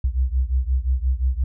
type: beating tone pair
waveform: sine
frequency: 61.9 / 67.6 Hz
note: B1 / C#2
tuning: +5 / -43 cents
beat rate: 5.7 Hz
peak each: -20 / -22 dBFS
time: 0.04-1.44 s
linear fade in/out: 5 ms
effects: none